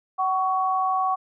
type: tone pair together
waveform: sine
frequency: 754.6 / 1118 Hz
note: F#5 / C#6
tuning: +34 / +14 cents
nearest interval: perfect fifth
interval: 680 cents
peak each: -23 dBFS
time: 0.18-1.16 s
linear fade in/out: 20 ms
effects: none